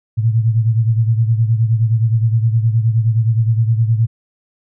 sine beating tone pair, 111.6 / 121.2 Hz, A2 / B2, +25 / -32 cents, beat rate 9.6 Hz, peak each -12 / -18 dBFS, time 0.17-4.07 s, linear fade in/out 20 ms, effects none

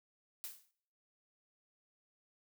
blue noise with exponential decay, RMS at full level -41 dBFS, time 0.44-0.71 s, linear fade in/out 0 ms, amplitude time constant 57 ms, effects noise-tail reverb RT60 0.7 s tail -24 dB re dry

